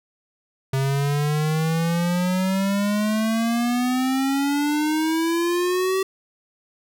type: exponential sweep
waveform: square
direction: up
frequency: 133.1 to 385.4 Hz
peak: -20 dBFS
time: 0.73-6.03 s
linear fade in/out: 5 ms
effects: none